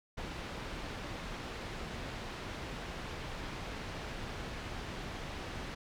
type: low-pass noise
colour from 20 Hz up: pink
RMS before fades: -42 dBFS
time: 0.17-5.75 s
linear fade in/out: 10 ms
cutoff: 3900 Hz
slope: 12 dB/octave
effects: none